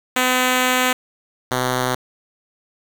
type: tone pair in turn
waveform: 5% pulse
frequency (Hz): 253.7 / 126.85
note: B3 / B2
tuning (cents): +47 / +47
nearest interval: octave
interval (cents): 1200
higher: first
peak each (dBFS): -4 / -7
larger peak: first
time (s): 0.16-0.93 / 1.51-1.95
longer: first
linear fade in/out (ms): 5
effects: 7-bit